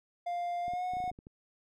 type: tone with pitch glide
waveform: triangle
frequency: 700 to 729.7 Hz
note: F5 to F#5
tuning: +4 to -24 cents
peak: -30 dBFS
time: 0.26-1.11 s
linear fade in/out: 10 ms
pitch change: +72 cents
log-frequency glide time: 0.63-0.85 s
type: clicks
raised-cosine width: 3 ms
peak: -36 dBFS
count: 10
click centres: 0.681 / 0.736 / 0.936 / 0.969 / 1.003 / 1.04 / 1.078 / 1.115 / 1.189 / 1.269 s
effects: none